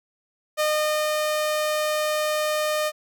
sawtooth tone with ADSR envelope, 610 Hz, D#5, 34 cents flat, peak -16 dBFS, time 0.57-2.92 s, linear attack 30 ms, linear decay 490 ms, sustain -2 dB, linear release 47 ms, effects none

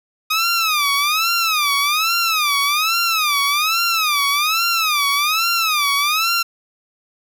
15% pulse tone with vibrato, 1244.5 Hz, D#6, in tune, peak -9 dBFS, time 0.3-6.43 s, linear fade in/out 10 ms, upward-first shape sine, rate 1.2 Hz, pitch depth 180 cents each way, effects none

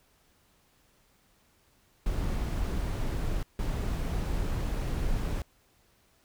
brown noise bursts at uneven times, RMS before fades -30 dBFS, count 2, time 2.06-3.43 / 3.59-5.42 s, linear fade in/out 2 ms, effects pink hiss -66 dBFS RMS until 6.24 s

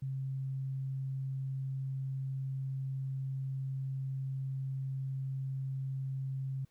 sine tone, 133.9 Hz, C3, 40 cents sharp, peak -34 dBFS, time 0.02-6.65 s, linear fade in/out 5 ms, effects pink hiss -75 dBFS RMS until 6.7 s

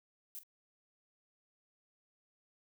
violet noise with echo, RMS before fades -45 dBFS, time 0.35-0.39 s, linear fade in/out 0 ms, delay 43 ms, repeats 1, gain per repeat -14 dB, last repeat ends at 0.433 s, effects none

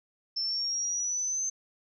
sine exponential sweep, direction up, 5320 to 6272 Hz, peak -28 dBFS, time 0.36-1.5 s, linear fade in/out 10 ms, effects none

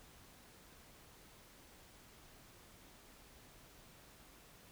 silence, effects pink hiss -61 dBFS RMS until 4.71 s

